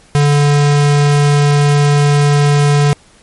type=tone; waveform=square; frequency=145 Hz; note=D3; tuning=22 cents flat; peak=-8 dBFS; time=0.15-2.93 s; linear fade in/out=0 ms; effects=pink hiss -46 dBFS RMS until 3.22 s + MP3 48 kbps